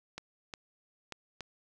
clicks, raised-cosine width 0.2 ms, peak -23 dBFS, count 4, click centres 0.18 / 0.538 / 1.123 / 1.407 s, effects none

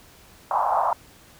white band-pass noise, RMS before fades -22 dBFS, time 0.51-0.93 s, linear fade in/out 2 ms, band 670 to 1100 Hz, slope 48 dB/octave, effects pink hiss -51 dBFS RMS until 1.39 s

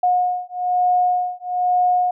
sine beating tone pair, 722 / 723.1 Hz, F#5 / F#5, -43 / -40 cents, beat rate 1.1 Hz, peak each -19 dBFS, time 0.03-2.11 s, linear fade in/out 5 ms, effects none

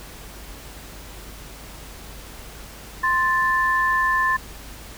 sine tone pair together, 1046.5 / 1760 Hz, C6 / A6, 0 / 0 cents, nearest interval major sixth, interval 900 cents, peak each -20 dBFS, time 3.03-4.37 s, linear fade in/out 10 ms, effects added 50 Hz sine -41 dBFS peak until 4.97 s + pink hiss -41 dBFS RMS until 4.97 s

